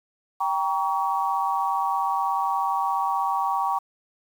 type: chord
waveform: sine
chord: G diminished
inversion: none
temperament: just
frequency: 784 / 940.8 / 1128.9 Hz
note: G5 / Bb5 / Db6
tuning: 0 / +16 / +31 cents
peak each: -26 dBFS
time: 0.4-3.79 s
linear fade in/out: 10 ms
effects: 8-bit